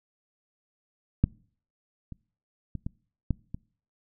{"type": "clicks", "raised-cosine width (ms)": 5, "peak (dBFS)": [-7, -27, -22, -20, -13, -22], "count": 6, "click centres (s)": [1.24, 2.123, 2.753, 2.865, 3.307, 3.545], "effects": ["noise-tail reverb RT60 0.5 s tail -25 dB re dry"]}